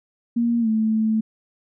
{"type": "tone with pitch glide", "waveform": "sine", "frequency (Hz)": [235.1, 219.4], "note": ["A#3", "A3"], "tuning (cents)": [15, -5], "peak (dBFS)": -17, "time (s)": [0.36, 1.21], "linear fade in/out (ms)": 10, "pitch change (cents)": -120, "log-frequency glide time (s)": [0.6, 0.68], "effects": []}